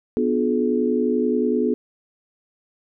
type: chord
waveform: sine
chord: B diminished seventh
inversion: none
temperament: just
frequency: 246.9 / 296.3 / 355.6 / 426.7 Hz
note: B3 / D4 / F4 / Ab4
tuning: 0 / +15 / +31 / +47 cents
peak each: -21 / -27 / -25 / -22 dBFS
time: 0.17-1.74 s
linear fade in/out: 0 ms
effects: none